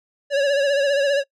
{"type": "tone with vibrato", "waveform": "square", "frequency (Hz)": 562, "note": "C#5", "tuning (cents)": 24, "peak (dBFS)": -17, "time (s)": [0.3, 1.24], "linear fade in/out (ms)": 50, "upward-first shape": "sine", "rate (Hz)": 15, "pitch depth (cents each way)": 54, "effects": ["noise-tail reverb RT60 0.1 s tail -24 dB re dry", "low-pass 5000 Hz 12 dB/octave"]}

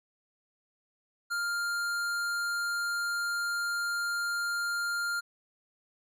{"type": "tone with hard clipping", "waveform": "triangle", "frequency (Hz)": 1400, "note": "F6", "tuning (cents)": 4, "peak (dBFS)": -31, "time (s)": [1.3, 5.21], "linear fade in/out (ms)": 20, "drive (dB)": 18, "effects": []}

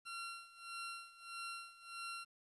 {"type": "tone with tremolo", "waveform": "20% pulse", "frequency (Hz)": 1370, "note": "F6", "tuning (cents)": -34, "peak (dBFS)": -38, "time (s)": [0.05, 2.25], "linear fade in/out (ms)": 20, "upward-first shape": "sine", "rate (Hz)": 1.6, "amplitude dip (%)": 85, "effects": ["resampled to 24000 Hz", "12-bit"]}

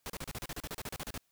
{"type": "noise bursts", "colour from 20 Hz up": "pink", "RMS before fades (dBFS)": -40, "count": 16, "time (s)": [0.06, 1.177], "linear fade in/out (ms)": 0, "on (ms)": 37, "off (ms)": 35, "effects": ["white hiss -75 dBFS RMS until 1.31 s"]}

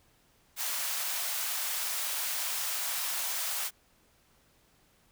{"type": "high-pass noise", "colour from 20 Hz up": "white", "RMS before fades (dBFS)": -33, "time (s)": [0.56, 3.71], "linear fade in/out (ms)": 50, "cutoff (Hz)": 640, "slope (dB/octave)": 24, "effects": ["pink hiss -66 dBFS RMS until 5.11 s"]}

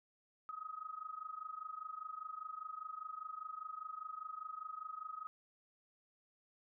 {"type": "tone with amplitude modulation", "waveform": "sine", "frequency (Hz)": 1264, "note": "D#6", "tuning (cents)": 27, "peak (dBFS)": -40, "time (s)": [0.49, 5.27], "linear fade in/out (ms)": 0, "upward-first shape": "sine", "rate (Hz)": 25, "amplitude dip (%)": 85, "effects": []}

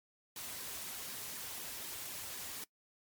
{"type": "noise with flanger", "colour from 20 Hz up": "white", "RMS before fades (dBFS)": -44, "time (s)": [0.36, 2.64], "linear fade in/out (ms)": 2, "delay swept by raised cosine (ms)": [1.4, 6.2], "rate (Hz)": 4, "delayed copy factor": -0.6, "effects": ["noise-tail reverb RT60 0.1 s tail -22 dB re dry", "MP3 96 kbps"]}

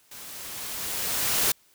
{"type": "noise with level ramp", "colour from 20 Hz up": "white", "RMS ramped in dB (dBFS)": [-43, -22], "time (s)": [0.11, 1.52], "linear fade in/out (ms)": 5, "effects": ["white hiss -61 dBFS RMS until 1.74 s"]}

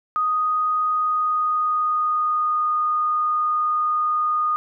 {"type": "tone with pitch glide", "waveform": "sine", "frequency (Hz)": [1244.5, 1229.5], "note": ["D#6", "D#6"], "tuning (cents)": [0, -21], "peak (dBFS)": -18, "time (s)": [0.16, 4.56], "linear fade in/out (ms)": 0, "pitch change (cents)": -21, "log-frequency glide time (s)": [0.9, 2.7], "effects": []}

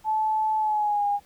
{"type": "tone with pitch glide", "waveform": "sine", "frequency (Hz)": [868, 814.6], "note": ["A5", "G#5"], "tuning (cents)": [-24, -34], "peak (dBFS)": -21, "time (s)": [0.04, 1.2], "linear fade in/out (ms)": 50, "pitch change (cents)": -110, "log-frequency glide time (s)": [0.58, 1.06], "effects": ["pink hiss -58 dBFS RMS until 1.25 s"]}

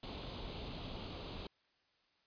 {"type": "noise with comb filter", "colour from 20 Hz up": "pink", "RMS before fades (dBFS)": -45, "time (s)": [0.03, 1.47], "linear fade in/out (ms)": 2, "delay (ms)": 0.28, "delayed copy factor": 0.65, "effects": ["white hiss -75 dBFS RMS until 2.26 s", "resampled to 11025 Hz"]}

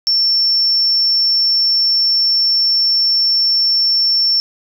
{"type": "tone", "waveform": "sine", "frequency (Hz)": 5420, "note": "E8", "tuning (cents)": 47, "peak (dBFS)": -10, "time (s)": [0.07, 4.4], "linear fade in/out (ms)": 0, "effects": ["tanh soft clip ceiling -6 dBFS", "8-bit"]}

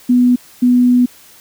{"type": "tone bursts at uneven times", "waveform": "sine", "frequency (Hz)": 246.9, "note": "B3", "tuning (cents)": 0, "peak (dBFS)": -7, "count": 2, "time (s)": [[0.09, 0.36], [0.62, 1.06]], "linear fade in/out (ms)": 10, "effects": ["white hiss -43 dBFS RMS until 1.4 s"]}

